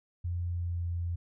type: tone with pitch glide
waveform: sine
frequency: 87.31 to 86.16 Hz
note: F2 to F2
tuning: 0 to -23 cents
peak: -30 dBFS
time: 0.24-1.16 s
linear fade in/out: 10 ms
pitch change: -23 cents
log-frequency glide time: 0.44-0.85 s
effects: none